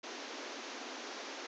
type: band-pass noise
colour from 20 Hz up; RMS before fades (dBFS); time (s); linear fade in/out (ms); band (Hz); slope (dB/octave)
pink; -45; 0.03-1.47; 10; 240 to 6700; 96
effects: none